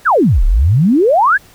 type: exponential two-way sweep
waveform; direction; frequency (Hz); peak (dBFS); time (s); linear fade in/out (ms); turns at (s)
sine; down then up; 1760 to 32.42 to 1760; -7; 0.05-1.38; 20; 0.44
effects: pink hiss -44 dBFS RMS until 1.54 s